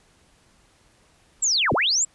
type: linear two-way sweep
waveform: sine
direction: down then up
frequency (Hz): 7800 to 63.4 to 7800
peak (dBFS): -18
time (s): 1.42-2.05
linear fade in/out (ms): 10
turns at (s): 1.73
effects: pink hiss -59 dBFS RMS until 2.14 s + resampled to 24000 Hz